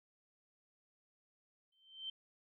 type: tone with exponential growth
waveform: sine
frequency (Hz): 3112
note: G7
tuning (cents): -13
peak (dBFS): -38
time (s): 1.72-2.1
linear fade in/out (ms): 5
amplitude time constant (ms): 81
effects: none

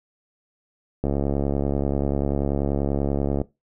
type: click train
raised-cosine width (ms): 2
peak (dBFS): -10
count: 168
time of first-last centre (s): 1.04-3.416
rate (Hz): 70.3
effects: noise-tail reverb RT60 0.2 s tail -18 dB re dry

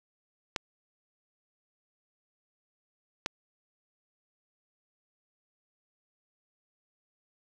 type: clicks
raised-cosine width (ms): 0.2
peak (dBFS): -12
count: 2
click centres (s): 0.562 / 3.261
effects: none

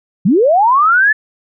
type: linear sweep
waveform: sine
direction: up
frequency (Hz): 154.4 to 1769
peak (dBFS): -7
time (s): 0.25-1.13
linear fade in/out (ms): 10
effects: none

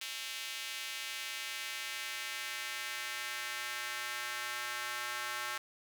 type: tone with high-pass filter sweep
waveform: square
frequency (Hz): 121.2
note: B2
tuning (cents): -32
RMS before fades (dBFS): -40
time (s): 0.01-5.58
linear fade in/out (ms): 5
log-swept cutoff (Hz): 2800 to 1400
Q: 1.5
effects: none

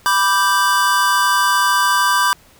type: chord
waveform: square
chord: G major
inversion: first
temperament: equal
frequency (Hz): 987.8 / 1174.7 / 1568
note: B5 / D6 / G6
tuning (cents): 0 / 0 / 0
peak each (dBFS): -18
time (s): 0.06-2.33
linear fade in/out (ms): 0
effects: pink hiss -49 dBFS RMS until 2.59 s

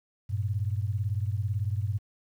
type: beating tone pair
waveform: sine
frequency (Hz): 97.2 / 115.2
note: G2 / A#2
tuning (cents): -14 / -20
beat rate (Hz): 18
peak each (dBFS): -28 / -31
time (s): 0.29-1.99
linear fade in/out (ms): 20
effects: 10-bit

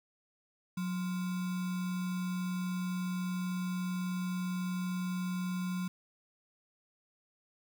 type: tone with sample-and-hold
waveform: sine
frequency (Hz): 181.8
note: F#3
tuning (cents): -30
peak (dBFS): -32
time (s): 0.77-5.88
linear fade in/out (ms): 5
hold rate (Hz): 1225
effects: none

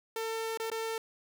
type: tone with dropouts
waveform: sawtooth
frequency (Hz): 449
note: A4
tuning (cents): +35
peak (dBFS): -29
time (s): 0.16-0.98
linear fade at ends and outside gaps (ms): 2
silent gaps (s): 0.574-0.599 / 0.701-0.716
effects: none

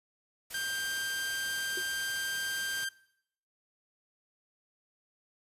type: noise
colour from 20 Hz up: white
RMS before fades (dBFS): -43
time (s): 0.5-2.85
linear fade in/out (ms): 10
type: tone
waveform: sawtooth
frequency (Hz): 1575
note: G6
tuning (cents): +8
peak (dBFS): -29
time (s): 0.54-2.89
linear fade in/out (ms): 5
type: tone with exponential decay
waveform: triangle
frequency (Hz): 367.8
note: F#4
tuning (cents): -10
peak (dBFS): -33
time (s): 1.77-1.86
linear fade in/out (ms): 5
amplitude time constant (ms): 19
effects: noise-tail reverb RT60 0.7 s tail -20 dB re dry + resampled to 32000 Hz

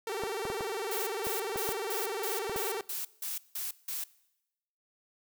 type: tone with vibrato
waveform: sawtooth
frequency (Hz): 419.4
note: G#4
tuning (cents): +17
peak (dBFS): -29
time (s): 0.07-2.81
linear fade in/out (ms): 2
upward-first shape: square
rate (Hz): 20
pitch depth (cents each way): 140
type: clicks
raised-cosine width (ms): 1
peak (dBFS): -22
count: 9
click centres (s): 0.236 / 0.453 / 0.501 / 0.608 / 1.269 / 1.559 / 1.69 / 2.496 / 2.561
type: noise bursts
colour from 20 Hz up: blue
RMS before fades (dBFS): -36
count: 10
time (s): 0.91-4.04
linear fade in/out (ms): 5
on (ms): 160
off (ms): 170
effects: noise-tail reverb RT60 0.9 s tail -21 dB re dry

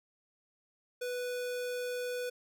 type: tone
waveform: square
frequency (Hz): 493.9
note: B4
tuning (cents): 0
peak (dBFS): -35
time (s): 1.01-2.3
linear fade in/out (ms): 10
effects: none

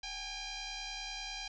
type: tone with frequency modulation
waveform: sine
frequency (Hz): 838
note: G#5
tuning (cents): +15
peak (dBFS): -39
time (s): 0.03-1.48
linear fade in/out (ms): 5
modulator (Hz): 803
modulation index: 6.2
effects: none

